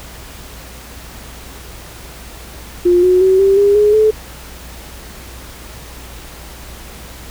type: tone with pitch steps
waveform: sine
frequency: 353.5 / 365.5 / 378 / 390.9 / 404.2 / 418 / 432.2 Hz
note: F4 / F#4 / F#4 / G4 / G#4 / G#4 / A4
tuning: +21 / -21 / +37 / -5 / -47 / +11 / -31 cents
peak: -7 dBFS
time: 2.85-4.11 s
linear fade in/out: 10 ms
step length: 180 ms
effects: added 60 Hz sine -35 dBFS peak until 7.3 s + pink hiss -35 dBFS RMS until 7.3 s